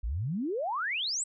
sine exponential sweep, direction up, 48.93 to 8372 Hz, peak -29 dBFS, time 0.03-1.24 s, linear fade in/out 10 ms, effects none

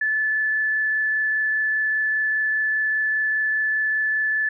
sine tone with frequency modulation, 1738 Hz, A6, 22 cents flat, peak -19 dBFS, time 0.01-4.49 s, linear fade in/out 5 ms, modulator 25 Hz, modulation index 0.48, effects none

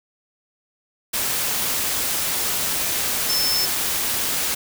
sine tone in noise, 5274 Hz, E8, in tune, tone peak -20 dBFS, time 3.29-3.66 s, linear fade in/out 10 ms, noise white, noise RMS -23 dBFS, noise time 1.13-4.55 s, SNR 0 dB, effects none

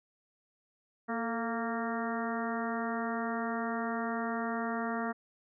harmonic tone with a mistuned harmonic, 231.1 Hz, A#3, 15 cents flat, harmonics 1 / 2 / 3 / 4 / 5 / 6 / 7 / 8, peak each -35 / -40 / -38 / -43 / -41 / -41 / -47 / -43 dBFS, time 1.08-5.13 s, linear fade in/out 20 ms, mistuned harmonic 2, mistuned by -57 cents, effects none

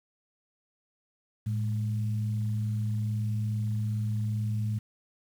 sine tone pair together, 109.9 / 207.5 Hz, A2 / G#3, -2 / -1 cents, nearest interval major seventh, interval 1101 cents, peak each -27 / -37 dBFS, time 1.46-4.79 s, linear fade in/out 10 ms, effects 9-bit

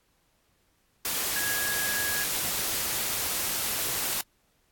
sine tone in noise, 1661.2 Hz, G#6, in tune, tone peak -30 dBFS, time 1.36-2.24 s, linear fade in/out 2 ms, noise white, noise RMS -29 dBFS, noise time 1.05-4.21 s, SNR -4 dB, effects pink hiss -69 dBFS RMS until 4.71 s + AAC 64 kbps

